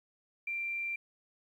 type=tone; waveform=sine; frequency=2363 Hz; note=D7; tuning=10 cents sharp; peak=-33 dBFS; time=0.47-0.96 s; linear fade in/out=5 ms; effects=11-bit